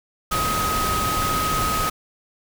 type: tone in noise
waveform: sine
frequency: 1262 Hz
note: D#6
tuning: 24 cents sharp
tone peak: -22 dBFS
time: 0.31-1.9 s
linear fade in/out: 10 ms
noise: pink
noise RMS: -25 dBFS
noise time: 0.31-1.9 s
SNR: 0 dB
effects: none